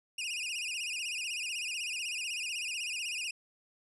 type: tone with vibrato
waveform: sawtooth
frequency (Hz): 2642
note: E7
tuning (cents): +3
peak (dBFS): -31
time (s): 0.18-3.31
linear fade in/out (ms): 5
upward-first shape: sine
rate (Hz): 16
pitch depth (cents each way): 160
effects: resampled to 24000 Hz